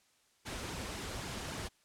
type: noise with flanger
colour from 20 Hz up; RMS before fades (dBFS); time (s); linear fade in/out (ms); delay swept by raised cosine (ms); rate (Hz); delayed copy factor
pink; -41; 0.45-1.69; 20; 1.5 to 7.3; 3.7; -0.75
effects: white hiss -70 dBFS RMS until 1.84 s + low-pass 9000 Hz 12 dB/octave